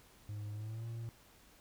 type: tone with pitch glide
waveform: triangle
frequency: 104.5 to 115.28 Hz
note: G#2 to A#2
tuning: +11 to -19 cents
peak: -38 dBFS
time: 0.29-1.09 s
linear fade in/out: 0 ms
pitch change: +170 cents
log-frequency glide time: 0.53-0.85 s
effects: pink hiss -63 dBFS RMS until 1.6 s